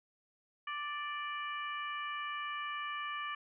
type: harmonic tone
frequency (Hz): 587.3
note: D5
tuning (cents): 0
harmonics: 2 / 3 / 4 / 5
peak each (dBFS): -39 / -43 / -45 / -47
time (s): 0.67-3.35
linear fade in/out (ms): 5
effects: none